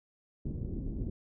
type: low-pass noise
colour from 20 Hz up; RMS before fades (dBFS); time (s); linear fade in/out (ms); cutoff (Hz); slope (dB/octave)
pink; -36; 0.45-1.1; 5; 330; 24
effects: none